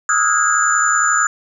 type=tone cluster; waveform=sine; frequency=1245 / 1316 / 1431 / 1638 / 7050 Hz; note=D#6 / E6 / F6 / G#6 / A8; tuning=+1 / -3 / +42 / -24 / +2 cents; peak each=-19 dBFS; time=0.09-1.27 s; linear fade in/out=2 ms; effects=none